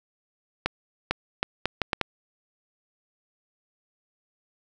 accelerating click train, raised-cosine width 0.3 ms, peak -7 dBFS, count 7, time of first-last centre 0.66-2.013 s, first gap 450 ms, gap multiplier 0.71, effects none

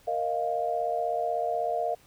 sine chord, Bb suspended fourth, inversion none, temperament equal, 466.2 / 622.3 / 698.5 Hz, Bb4 / Eb5 / F5, 0 / 0 / 0 cents, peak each -33 / -31 / -28 dBFS, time 0.07-1.95 s, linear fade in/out 10 ms, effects pink hiss -59 dBFS RMS until 2.06 s

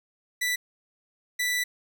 sawtooth tone bursts at uneven times, 1975.5 Hz, B6, in tune, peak -21 dBFS, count 2, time 0.41-0.56 / 1.39-1.64 s, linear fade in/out 10 ms, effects none

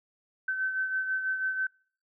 sine beating tone pair, 1532 / 1538.1 Hz, G6 / G6, -40 / -33 cents, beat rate 6.1 Hz, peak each -28 / -37 dBFS, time 0.48-1.67 s, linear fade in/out 5 ms, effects noise-tail reverb RT60 0.5 s tail -26 dB re dry

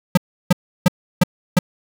square tone bursts, 179.8 Hz, F#3, 49 cents flat, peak -9 dBFS, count 5, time 0.15-1.59 s, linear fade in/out 5 ms, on 24 ms, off 330 ms, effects none

